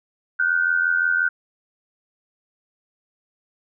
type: tone pair together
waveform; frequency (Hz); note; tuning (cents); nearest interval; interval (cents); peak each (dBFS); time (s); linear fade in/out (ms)
sine; 1442 / 1527.7; F#6 / G6; -45 / -45; minor second; 100; -20; 0.39-1.29; 10
effects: none